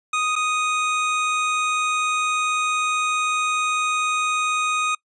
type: tone with dropouts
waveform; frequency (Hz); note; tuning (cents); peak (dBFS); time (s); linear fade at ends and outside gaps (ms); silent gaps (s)
25% pulse; 1244.5; D#6; 0; -16; 0.13-4.95; 5; 0.356-0.361
effects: noise-tail reverb RT60 0.1 s tail -25 dB re dry + resampled to 22050 Hz